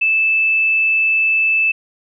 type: tone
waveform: sine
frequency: 2630 Hz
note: E7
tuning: 5 cents flat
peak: -12 dBFS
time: 0.01-1.72 s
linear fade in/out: 10 ms
effects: none